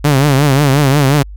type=tone with vibrato; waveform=sawtooth; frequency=140.5 Hz; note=C#3; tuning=24 cents sharp; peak=-4 dBFS; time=0.04-1.23 s; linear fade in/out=10 ms; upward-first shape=triangle; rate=5.6 Hz; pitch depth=140 cents each way; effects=added 50 Hz sine -27 dBFS peak until 1.36 s